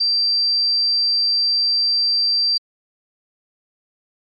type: tone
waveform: sine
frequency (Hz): 4699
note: D8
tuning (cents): 0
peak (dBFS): -15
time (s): 0-2.58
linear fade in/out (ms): 10
effects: AAC 48 kbps